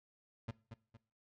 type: tone with echo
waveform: 30% pulse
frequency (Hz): 112.8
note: A2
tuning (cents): +44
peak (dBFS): -36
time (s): 0.48-0.51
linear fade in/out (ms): 5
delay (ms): 230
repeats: 2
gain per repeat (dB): -8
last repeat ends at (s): 0.97
effects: noise-tail reverb RT60 0.4 s tail -20 dB re dry + low-pass 4000 Hz 12 dB/octave